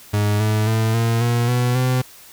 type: tone with pitch steps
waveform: 40% pulse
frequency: 103.9 / 107.5 / 111.23 / 115.08 / 119.07 / 123.2 / 127.47 Hz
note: G#2 / A2 / A2 / A#2 / A#2 / B2 / C3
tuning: +1 / -40 / +19 / -22 / +37 / -4 / -45 cents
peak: -15 dBFS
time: 0.13-2.02 s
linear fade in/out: 10 ms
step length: 270 ms
effects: white hiss -44 dBFS RMS until 2.32 s